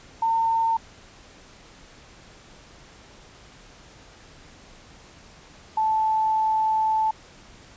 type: tone pair in turn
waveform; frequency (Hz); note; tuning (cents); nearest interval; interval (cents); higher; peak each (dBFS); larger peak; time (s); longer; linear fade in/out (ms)
sine; 906 / 875.1; A#5 / A5; -50 / -10; minor second; 60; first; -19; neither; 0.22-0.77 / 5.77-7.11; second; 5
effects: pink hiss -49 dBFS RMS until 7.76 s + resampled to 16000 Hz